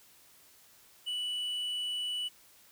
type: tone with tanh clipping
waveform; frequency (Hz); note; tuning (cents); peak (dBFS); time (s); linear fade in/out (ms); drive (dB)
sine; 2960; F#7; 0; -33; 1.06-2.29; 20; 4
effects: white hiss -60 dBFS RMS until 2.71 s